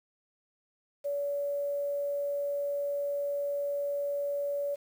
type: tone with quantisation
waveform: sine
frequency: 570 Hz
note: C#5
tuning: 48 cents sharp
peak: -29 dBFS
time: 1.04-4.76 s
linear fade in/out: 20 ms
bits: 9
effects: none